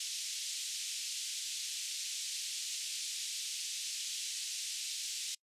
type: band-pass noise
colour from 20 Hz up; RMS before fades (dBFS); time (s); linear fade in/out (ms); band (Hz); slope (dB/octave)
white; -40; 0-5.35; 5; 2800 to 7900; 24
effects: noise-tail reverb RT60 0.1 s tail -25 dB re dry + resampled to 32000 Hz